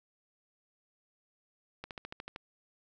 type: slowing click train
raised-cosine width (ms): 0.3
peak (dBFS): -25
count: 8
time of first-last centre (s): 1.84-2.361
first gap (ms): 68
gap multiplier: 1.03
effects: none